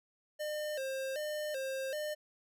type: tone with vibrato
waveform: square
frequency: 567 Hz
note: C#5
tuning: 39 cents sharp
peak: -36 dBFS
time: 0.39-2.15 s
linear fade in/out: 20 ms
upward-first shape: square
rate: 1.3 Hz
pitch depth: 110 cents each way
effects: none